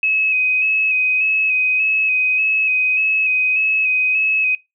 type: tone with vibrato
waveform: sine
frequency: 2546 Hz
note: D#7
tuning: 39 cents sharp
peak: -14 dBFS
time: 0.03-4.55 s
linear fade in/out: 2 ms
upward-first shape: square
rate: 1.7 Hz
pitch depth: 23 cents each way
effects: noise-tail reverb RT60 0.2 s tail -22 dB re dry